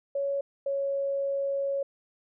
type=tone pair in turn; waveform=sine; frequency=558 / 554.1 Hz; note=C#5 / C#5; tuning=+11 / -1 cents; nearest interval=unison; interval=12 cents; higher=first; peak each=-26 / -26 dBFS; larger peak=neither; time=0.15-0.41 / 0.66-1.83 s; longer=second; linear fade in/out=5 ms; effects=none